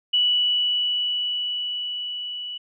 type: tone with level ramp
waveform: sine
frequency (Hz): 2952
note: F#7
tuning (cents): -5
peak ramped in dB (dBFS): -16 to -30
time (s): 0.13-2.58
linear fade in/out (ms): 10
effects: none